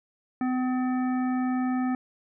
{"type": "harmonic tone", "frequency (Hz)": 254.3, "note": "C4", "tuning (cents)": -49, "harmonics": [1, 3, 5, 7, 9], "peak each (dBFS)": [-24, -34, -39, -42, -49], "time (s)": [0.41, 1.95], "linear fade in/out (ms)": 2, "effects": []}